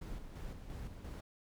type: noise with tremolo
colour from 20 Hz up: brown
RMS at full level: -44 dBFS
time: 0.01-1.21 s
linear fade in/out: 10 ms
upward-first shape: square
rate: 2.9 Hz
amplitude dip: 45%
effects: none